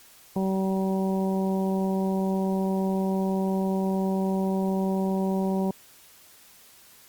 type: harmonic tone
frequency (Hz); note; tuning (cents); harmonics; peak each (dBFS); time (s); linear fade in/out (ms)
191.2; G3; -43; 1 / 2 / 3 / 4 / 5; -24 / -30 / -34 / -36 / -38; 0.36-5.71; 2
effects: white hiss -53 dBFS RMS until 7.08 s + Opus 48 kbps